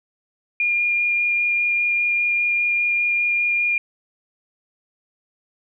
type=tone with vibrato; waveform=sine; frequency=2415 Hz; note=D7; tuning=48 cents sharp; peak=-17 dBFS; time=0.6-3.78 s; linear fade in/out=2 ms; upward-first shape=sine; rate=5 Hz; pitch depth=8 cents each way; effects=none